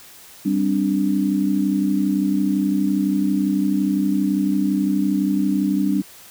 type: chord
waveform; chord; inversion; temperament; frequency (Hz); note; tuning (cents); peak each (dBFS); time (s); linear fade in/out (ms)
sine; G suspended fourth; none; equal; 196 / 261.6 / 293.7; G3 / C4 / D4; 0 / 0 / 0; -20 / -24 / -20; 0.45-6.02; 10
effects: white hiss -44 dBFS RMS until 6.3 s